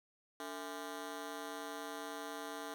15% pulse ring-modulated tone, 370 Hz, F#4, in tune, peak -33 dBFS, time 0.4-2.74 s, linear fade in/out 0 ms, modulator 81 Hz, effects none

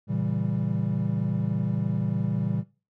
triangle chord, A# diminished seventh, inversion none, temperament equal with one note detuned, 115.2 / 138.59 / 164.81 / 196 Hz, A#2 / C#3 / E3 / G3, -20 / 0 / 0 / 0 cents, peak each -28 dBFS, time 0.07-2.64 s, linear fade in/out 50 ms, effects noise-tail reverb RT60 0.3 s tail -17 dB re dry

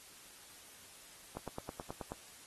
click train, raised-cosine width 1 ms, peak -27 dBFS, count 8, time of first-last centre 1.37-2.119 s, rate 9.34 Hz, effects white hiss -56 dBFS RMS until 2.46 s + AAC 32 kbps

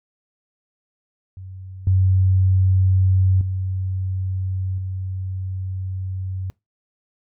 sine tone with level steps, 94 Hz, F#2, 28 cents sharp, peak -33 / -13 / -21 / -24 dBFS, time 1.37-6.5 s, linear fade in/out 0 ms, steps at 1.87 / 3.41 / 4.78 s, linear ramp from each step 2 ms, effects noise-tail reverb RT60 0.2 s tail -23 dB re dry

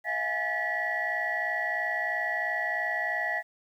sine tone cluster, 649 / 712 / 825 / 1741 / 1941 Hz, E5 / F5 / G#5 / A6 / B6, -27 / +33 / -12 / -19 / -31 cents, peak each -36 / -35 / -37 / -34 / -29 dBFS, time 0.04-3.43 s, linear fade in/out 50 ms, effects tanh soft clip ceiling -18 dBFS + 10-bit

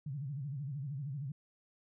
sine tone with vibrato, 139.6 Hz, C#3, 13 cents sharp, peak -37 dBFS, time 0.06-1.32 s, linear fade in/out 5 ms, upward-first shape sine, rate 13 Hz, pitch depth 160 cents each way, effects none

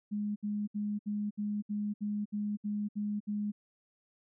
sine tone bursts, 207.7 Hz, G#3, in tune, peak -31 dBFS, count 11, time 0.11-3.52 s, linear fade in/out 20 ms, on 250 ms, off 66 ms, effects none

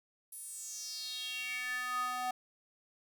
square tone with high-pass filter sweep, 250 Hz, B3, 21 cents sharp, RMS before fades -39 dBFS, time 0.32-2.31 s, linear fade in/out 5 ms, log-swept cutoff 11000 to 820 Hz, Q 5.3, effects none

